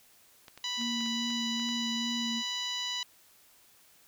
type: clicks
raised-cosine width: 0.2 ms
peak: -30 dBFS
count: 8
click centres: 0.482 / 0.576 / 0.814 / 1.007 / 1.061 / 1.304 / 1.597 / 1.689 s
type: harmonic tone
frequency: 987.8 Hz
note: B5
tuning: in tune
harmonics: 1 / 2 / 3 / 4 / 5 / 6 / 7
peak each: -44 / -42 / -36 / -36 / -44 / -45 / -46 dBFS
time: 0.64-3.03 s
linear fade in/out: 2 ms
type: tone with vibrato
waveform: sine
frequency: 233.1 Hz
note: A#3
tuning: in tune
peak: -33 dBFS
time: 0.77-2.43 s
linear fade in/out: 50 ms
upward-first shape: sine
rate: 2.4 Hz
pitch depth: 21 cents each way
effects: white hiss -61 dBFS RMS until 4.07 s